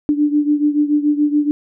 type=beating tone pair; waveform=sine; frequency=293.7 / 300.7 Hz; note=D4 / D4; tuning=0 / +41 cents; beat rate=7 Hz; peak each=-14 / -18 dBFS; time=0.09-1.51 s; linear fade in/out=0 ms; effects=none